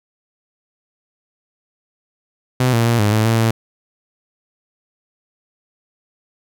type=tone with pitch steps; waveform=sawtooth; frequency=127 / 115.9 / 117.5 / 104.2 / 109.3 / 113.9 / 112.9 Hz; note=B2 / A#2 / A#2 / G#2 / A2 / A#2 / A2; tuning=+49 / -10 / +14 / +6 / -11 / -40 / +45 cents; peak=-9 dBFS; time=2.6-3.51 s; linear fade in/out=5 ms; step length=130 ms; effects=none